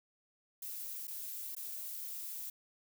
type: noise with dropouts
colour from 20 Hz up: violet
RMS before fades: -43 dBFS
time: 0.62-2.5 s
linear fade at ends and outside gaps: 5 ms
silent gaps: 1.072-1.078 / 1.551-1.565 s
effects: none